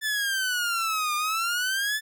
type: exponential two-way sweep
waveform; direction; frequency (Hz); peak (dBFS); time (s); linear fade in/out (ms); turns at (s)
sawtooth; down then up; 1760 to 1201 to 1760; -21; 0.01-2.01; 50; 1.15
effects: none